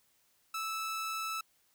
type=tone; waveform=sawtooth; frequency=1312 Hz; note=E6; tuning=9 cents flat; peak=-31 dBFS; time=0.54-1.41 s; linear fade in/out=5 ms; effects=white hiss -71 dBFS RMS until 1.74 s